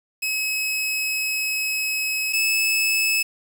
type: tone pair in turn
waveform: sawtooth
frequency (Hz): 2563 / 2603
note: E7 / E7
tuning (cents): -49 / -22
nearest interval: unison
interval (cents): 27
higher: second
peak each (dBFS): -19 / -15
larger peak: second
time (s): 0.22-2.33 / 2.33-3.23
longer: first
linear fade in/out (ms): 10
effects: 7-bit